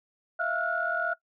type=tone cluster; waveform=sine; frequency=650 / 691 / 1367 / 1444 Hz; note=E5 / F5 / F6 / F#6; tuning=-24 / -19 / -37 / -43 cents; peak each=-33 / -33 / -33 / -28 dBFS; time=0.39-1.14 s; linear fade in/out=10 ms; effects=noise-tail reverb RT60 0.1 s tail -20 dB re dry + tanh soft clip ceiling -15 dBFS